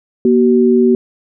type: tone pair together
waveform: sine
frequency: 238.7 / 378.9 Hz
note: A#3 / F#4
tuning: +41 / +41 cents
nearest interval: minor sixth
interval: 800 cents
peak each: -10 dBFS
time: 0.25-0.95 s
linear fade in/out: 2 ms
effects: none